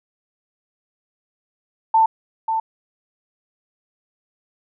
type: tone with echo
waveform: sine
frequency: 891 Hz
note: A5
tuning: 22 cents sharp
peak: -11 dBFS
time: 1.94-2.06 s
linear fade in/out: 5 ms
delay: 540 ms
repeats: 1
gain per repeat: -7 dB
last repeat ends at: 2.6 s
effects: none